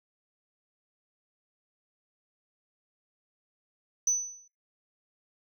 sine tone with exponential decay, 6000 Hz, F#8, 23 cents sharp, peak -18 dBFS, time 4.07-4.48 s, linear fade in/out 5 ms, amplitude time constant 87 ms, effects noise-tail reverb RT60 0.3 s tail -25 dB re dry + tanh soft clip ceiling -20 dBFS

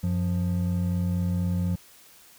triangle tone pair together, 92.42 / 176.7 Hz, F#2 / F3, -1 / +21 cents, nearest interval major seventh, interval 1122 cents, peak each -24 dBFS, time 0.03-1.76 s, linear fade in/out 10 ms, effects white hiss -53 dBFS RMS until 2.38 s

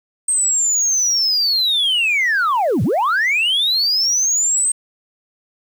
sine linear two-way sweep, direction down then up, 8400 to 90.7 to 8400 Hz, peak -12 dBFS, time 0.28-4.72 s, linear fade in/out 5 ms, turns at 2.83 s, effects tanh soft clip ceiling -12 dBFS + 7-bit

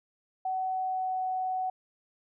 sine tone with pitch glide, 752 to 746.4 Hz, F#5 to F#5, +28 to +15 cents, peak -28 dBFS, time 0.45-1.7 s, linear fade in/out 5 ms, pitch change -13 cents, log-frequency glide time 0.66-1.26 s, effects none

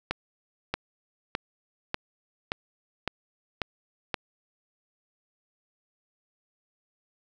accelerating click train, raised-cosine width 0.3 ms, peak -11 dBFS, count 8, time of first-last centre 0.11-4.142 s, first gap 630 ms, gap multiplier 0.97, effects none

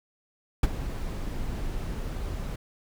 brown noise with ADSR envelope, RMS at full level -17 dBFS, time 0.63-2.56 s, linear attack 4 ms, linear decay 30 ms, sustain -15 dB, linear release 6 ms, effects none

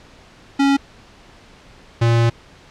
square tone pair in turn, 277.2 / 116.55 Hz, C#4 / A#2, 0 / 0 cents, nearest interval octave + minor third, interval 1500 cents, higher first, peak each -13 dBFS, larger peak neither, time 0.59-0.77 / 2.01-2.3 s, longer second, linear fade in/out 10 ms, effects pink hiss -46 dBFS RMS until 2.7 s + low-pass 5000 Hz 12 dB/octave

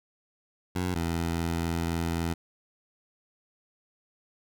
15% pulse tone pair in turn, 90.4 / 83.7 Hz, F#2 / E2, -40 / +27 cents, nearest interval minor second, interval 133 cents, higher first, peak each -21 dBFS, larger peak neither, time 0.75-0.95 / 0.95-2.34 s, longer second, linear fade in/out 10 ms, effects none

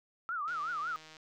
sine tone with vibrato, 1300 Hz, E6, 24 cents flat, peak -33 dBFS, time 0.29-0.96 s, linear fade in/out 0 ms, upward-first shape triangle, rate 5.4 Hz, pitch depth 230 cents each way
click train, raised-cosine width 0.2 ms, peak -35 dBFS, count 109, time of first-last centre 0.48-1.168 s, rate 157 Hz
effects none

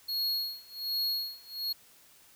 square tone with tremolo, 4313 Hz, C#8, 48 cents flat, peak -28 dBFS, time 0.08-1.73 s, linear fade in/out 10 ms, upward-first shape sine, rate 1.3 Hz, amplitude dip 95%, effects white hiss -59 dBFS RMS until 2.35 s

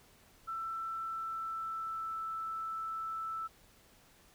sine tone with pitch glide, 1333 to 1320 Hz, E6 to E6, +19 to +2 cents, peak -36 dBFS, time 0.47-3.48 s, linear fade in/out 20 ms, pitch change -17 cents, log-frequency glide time 0.94-2.19 s, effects pink hiss -63 dBFS RMS until 4.34 s

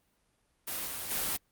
white noise with level steps, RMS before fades -36 / -38 / -32 dBFS, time 0.67-1.37 s, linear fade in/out 10 ms, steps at 0.86 / 1.1 s, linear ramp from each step 10 ms, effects pink hiss -73 dBFS RMS until 1.51 s + Opus 32 kbps

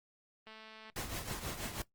click train, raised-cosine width 0.3 ms, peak -36 dBFS, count 95, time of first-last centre 0.47-0.899 s, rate 219 Hz
pink noise with tremolo, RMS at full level -38 dBFS, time 0.96-1.82 s, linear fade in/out 2 ms, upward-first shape triangle, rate 6.2 Hz, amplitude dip 70%
effects noise-tail reverb RT60 0.1 s tail -17 dB re dry + Opus 24 kbps

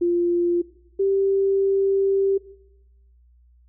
sine tone pair in turn, 347.6 / 391.2 Hz, F4 / G4, -8 / -4 cents, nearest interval major second, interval 204 cents, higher second, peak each -17 dBFS, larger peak neither, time 0.01-0.62 / 0.99-2.38 s, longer second, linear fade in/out 10 ms, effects noise-tail reverb RT60 0.9 s tail -19 dB re dry + added 60 Hz sine -52 dBFS peak until 3.68 s

